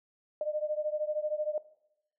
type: beating tone pair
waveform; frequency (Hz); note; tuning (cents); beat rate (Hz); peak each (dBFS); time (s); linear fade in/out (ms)
sine; 602 / 615; D5 / D#5; +43 / -20; 13; -32 / -34; 0.41-1.58; 2
effects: noise-tail reverb RT60 0.8 s tail -18 dB re dry